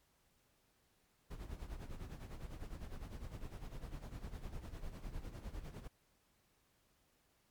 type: noise with tremolo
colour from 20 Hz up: brown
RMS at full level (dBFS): -44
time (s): 1.3-5.88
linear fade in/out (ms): 10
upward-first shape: sine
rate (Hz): 9.9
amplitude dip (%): 70
effects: pink hiss -75 dBFS RMS until 7.5 s + MP3 96 kbps